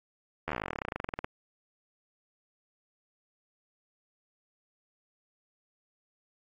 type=slowing click train; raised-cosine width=0.5 ms; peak=-17 dBFS; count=28; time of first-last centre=0.48-1.244 s; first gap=12 ms; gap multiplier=1.06; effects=AAC 32 kbps